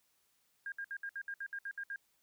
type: tone bursts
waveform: sine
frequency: 1614 Hz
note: G#6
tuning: 50 cents flat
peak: -38 dBFS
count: 11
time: 0.66-1.96 s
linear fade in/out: 2 ms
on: 60 ms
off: 64 ms
effects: white hiss -75 dBFS RMS until 2.22 s